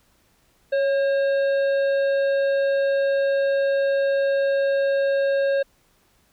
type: harmonic tone with a mistuned harmonic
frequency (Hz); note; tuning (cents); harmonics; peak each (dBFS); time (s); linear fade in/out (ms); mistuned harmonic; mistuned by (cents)
538; C5; +48; 1 / 3 / 5 / 7 / 8; -18 / -30 / -42 / -43 / -47; 0.72-5.63; 10; 1; +46
effects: pink hiss -62 dBFS RMS until 6.32 s